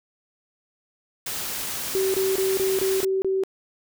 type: noise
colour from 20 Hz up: white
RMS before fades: -30 dBFS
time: 1.26-3.05 s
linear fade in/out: 5 ms
type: tone bursts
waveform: sine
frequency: 382.8 Hz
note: G4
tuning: 41 cents flat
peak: -20 dBFS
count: 7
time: 1.95-3.436 s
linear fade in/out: 0 ms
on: 190 ms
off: 26 ms
effects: none